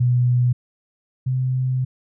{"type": "tone pair in turn", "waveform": "sine", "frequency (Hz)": [123.47, 128.82], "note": ["B2", "C3"], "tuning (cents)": [0, -27], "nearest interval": "minor second", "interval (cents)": 73, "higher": "second", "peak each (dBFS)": [-14, -18], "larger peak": "first", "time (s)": [[0, 0.53], [1.26, 1.85]], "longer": "second", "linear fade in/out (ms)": 10, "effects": []}